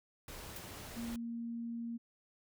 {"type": "noise", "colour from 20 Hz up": "pink", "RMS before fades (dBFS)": -48, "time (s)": [0.28, 1.16], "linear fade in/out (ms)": 2}
{"type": "noise with exponential decay", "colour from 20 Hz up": "blue", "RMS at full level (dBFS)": -41, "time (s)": [0.56, 0.64], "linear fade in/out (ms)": 2, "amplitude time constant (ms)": 17}
{"type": "tone", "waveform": "sine", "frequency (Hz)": 233.1, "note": "A#3", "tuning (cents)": 0, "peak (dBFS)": -38, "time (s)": [0.96, 1.98], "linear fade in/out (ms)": 20}
{"effects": []}